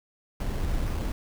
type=noise with sample-and-hold; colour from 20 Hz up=brown; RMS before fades=-28 dBFS; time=0.4-1.12 s; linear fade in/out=2 ms; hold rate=3675 Hz; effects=none